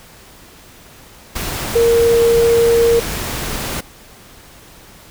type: tone in noise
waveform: sine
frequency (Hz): 465.3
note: A#4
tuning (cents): -3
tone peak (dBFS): -9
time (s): 1.75-3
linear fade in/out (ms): 10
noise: pink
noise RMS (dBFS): -23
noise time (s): 1.35-3.81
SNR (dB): +11
effects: pink hiss -42 dBFS RMS until 5.1 s